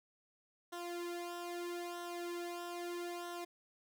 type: tone with flanger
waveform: sawtooth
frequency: 348.2 Hz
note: F4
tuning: 5 cents flat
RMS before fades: -43 dBFS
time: 0.72-3.45 s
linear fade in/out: 10 ms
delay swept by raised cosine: 0.42 to 2.42 ms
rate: 0.78 Hz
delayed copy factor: -0.8
effects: none